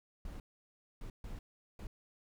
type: noise bursts at uneven times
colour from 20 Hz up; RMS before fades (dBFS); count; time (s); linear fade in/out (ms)
brown; -44; 4; 0.25-0.4 / 1.01-1.1 / 1.24-1.39 / 1.79-1.87; 2
effects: none